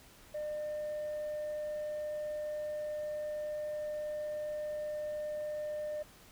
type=tone; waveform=sine; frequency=603 Hz; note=D5; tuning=46 cents sharp; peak=-33 dBFS; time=0.34-6.03 s; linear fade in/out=10 ms; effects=tanh soft clip ceiling -34 dBFS + pink hiss -58 dBFS RMS until 6.31 s